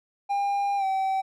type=tone with pitch glide; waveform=triangle; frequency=803 to 769 Hz; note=G5 to G5; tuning=+41 to -33 cents; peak=-21 dBFS; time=0.29-1.22 s; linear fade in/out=20 ms; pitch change=-74 cents; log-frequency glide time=0.77-0.85 s; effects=none